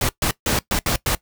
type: noise bursts at uneven times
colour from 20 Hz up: pink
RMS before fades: -20 dBFS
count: 6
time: 0.01-0.09 / 0.22-0.31 / 0.46-0.59 / 0.71-0.79 / 0.86-0.96 / 1.06-1.15 s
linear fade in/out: 2 ms
effects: noise-tail reverb RT60 0.1 s tail -19 dB re dry